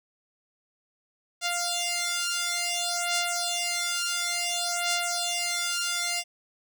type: beating tone pair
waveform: 5% pulse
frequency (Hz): 698.5 / 699.07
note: F5 / F5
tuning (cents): 0 / +2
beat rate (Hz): 0.57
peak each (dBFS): -18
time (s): 1.41-6.24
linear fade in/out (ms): 50
effects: none